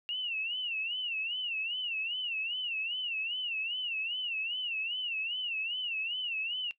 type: tone with vibrato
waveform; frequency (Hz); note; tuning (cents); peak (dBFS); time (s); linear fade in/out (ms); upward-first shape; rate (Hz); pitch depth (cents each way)
sine; 2794; F7; 0; -32; 0.09-6.71; 0; sine; 2.5; 150
effects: noise-tail reverb RT60 0.1 s tail -18 dB re dry